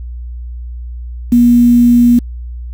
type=tone with quantisation; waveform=sine; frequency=240 Hz; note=B3; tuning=49 cents flat; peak=-4 dBFS; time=1.32-2.19 s; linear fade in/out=5 ms; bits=5; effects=added 60 Hz sine -22 dBFS peak until 2.73 s